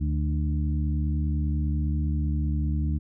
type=harmonic tone with a mistuned harmonic; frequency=74.9 Hz; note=D2; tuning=35 cents sharp; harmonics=1 / 2 / 3 / 4; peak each=-24 / -30 / -34 / -36 dBFS; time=0-2.99 s; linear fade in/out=20 ms; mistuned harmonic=3; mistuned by=-37 cents; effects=none